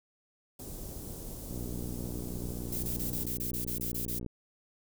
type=band-stop noise; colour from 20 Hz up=pink; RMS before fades=-42 dBFS; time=0.59-3.26 s; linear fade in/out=5 ms; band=470 to 8100 Hz; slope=12 dB/octave
type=click train; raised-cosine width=3 ms; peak=-27 dBFS; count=167; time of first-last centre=1.51-4.263 s; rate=60.3 Hz
type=noise bursts; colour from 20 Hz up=violet; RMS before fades=-36 dBFS; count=11; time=2.72-4.19 s; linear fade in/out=5 ms; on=110 ms; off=26 ms
effects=none